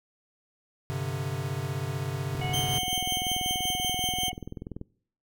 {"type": "chord", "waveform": "square", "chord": "G suspended fourth", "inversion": "none", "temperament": "equal", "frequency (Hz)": [98, 130.81, 146.83], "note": ["G2", "C3", "D3"], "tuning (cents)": [0, 0, 0], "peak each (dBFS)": [-37, -33, -35], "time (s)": [0.9, 2.78], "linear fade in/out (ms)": 0}
{"type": "click train", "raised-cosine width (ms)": 3, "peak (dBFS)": -24, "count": 52, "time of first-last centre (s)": [2.35, 4.814], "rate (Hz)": 20.7}
{"type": "harmonic tone", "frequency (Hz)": 733, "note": "F#5", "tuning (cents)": -16, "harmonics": [1, 3, 4], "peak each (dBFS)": [-33, -38, -39], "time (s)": [2.41, 4.32], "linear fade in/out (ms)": 5}
{"type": "tone with tremolo", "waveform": "sawtooth", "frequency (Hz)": 3136, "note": "G7", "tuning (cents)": 0, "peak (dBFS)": -23, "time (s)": [2.53, 4.3], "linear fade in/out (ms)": 10, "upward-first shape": "triangle", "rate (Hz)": 5.4, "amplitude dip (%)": 55}
{"effects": ["noise-tail reverb RT60 0.6 s tail -24 dB re dry"]}